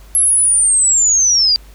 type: linear sweep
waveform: sine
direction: down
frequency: 11175 to 4679 Hz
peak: -9 dBFS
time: 0.15-1.56 s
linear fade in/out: 0 ms
effects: added 50 Hz sine -37 dBFS peak until 1.74 s + pink hiss -47 dBFS RMS until 1.74 s